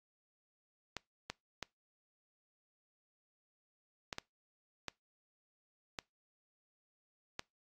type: clicks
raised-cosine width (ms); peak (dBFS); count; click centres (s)
0.2; -21; 8; 0.967 / 1.3 / 1.627 / 4.128 / 4.184 / 4.883 / 5.988 / 7.394
effects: noise-tail reverb RT60 0.2 s tail -24 dB re dry + AAC 48 kbps